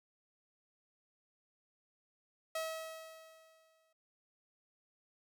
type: tone with exponential decay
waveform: sawtooth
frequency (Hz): 643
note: E5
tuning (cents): -43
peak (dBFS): -31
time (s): 2.55-3.93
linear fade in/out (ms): 5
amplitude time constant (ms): 300
effects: none